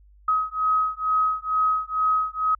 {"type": "beating tone pair", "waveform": "sine", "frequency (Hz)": [1267, 1269.2], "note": ["D#6", "D#6"], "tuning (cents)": [31, 34], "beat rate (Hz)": 2.2, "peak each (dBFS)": -23, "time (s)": [0.28, 2.55], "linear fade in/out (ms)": 5, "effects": ["added 50 Hz sine -50 dBFS peak until 2.59 s"]}